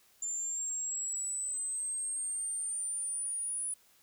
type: exponential sweep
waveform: sine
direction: up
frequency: 7170 to 9890 Hz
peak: -33 dBFS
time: 0.22-3.74 s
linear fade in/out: 5 ms
effects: white hiss -65 dBFS RMS until 4.02 s